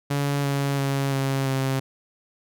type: tone with pitch steps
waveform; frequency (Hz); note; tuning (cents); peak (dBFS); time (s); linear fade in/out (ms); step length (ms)
sawtooth; 141.9 / 139.87 / 137.86 / 135.88 / 133.94; C#3 / C#3 / C#3 / C#3 / C3; +41 / +16 / -9 / -34 / +41; -18; 0.1-1.8; 10; 340
effects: none